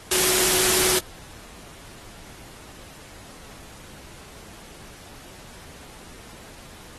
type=tone in noise; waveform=sine; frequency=370 Hz; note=F#4; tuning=in tune; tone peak=-28 dBFS; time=0.11-0.99 s; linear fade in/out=5 ms; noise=white; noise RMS=-20 dBFS; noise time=0.11-0.99 s; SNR=-11 dB; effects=pink hiss -45 dBFS RMS until 6.98 s + AAC 32 kbps